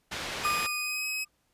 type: low-pass noise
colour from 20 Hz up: white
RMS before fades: -36 dBFS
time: 0.11-0.67 s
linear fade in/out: 10 ms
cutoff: 3600 Hz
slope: 12 dB/octave
type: tone with pitch glide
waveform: sawtooth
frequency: 2489 to 2549 Hz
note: D#7 to D#7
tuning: 0 to +41 cents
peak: -27 dBFS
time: 0.43-1.25 s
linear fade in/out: 20 ms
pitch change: +41 cents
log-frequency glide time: 0.79-1.07 s
type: tone with exponential decay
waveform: sine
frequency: 1201 Hz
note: D6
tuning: 38 cents sharp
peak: -24 dBFS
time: 0.45-1.28 s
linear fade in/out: 0 ms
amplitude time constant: 180 ms
effects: pink hiss -72 dBFS RMS until 1.53 s + resampled to 32000 Hz